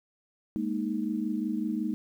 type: chord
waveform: sine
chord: Ab suspended second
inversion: none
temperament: equal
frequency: 207.7 / 233.1 / 311.1 Hz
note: Ab3 / Bb3 / Eb4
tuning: 0 / 0 / 0 cents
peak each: -32 dBFS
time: 0.56-1.94 s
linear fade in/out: 0 ms
effects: 10-bit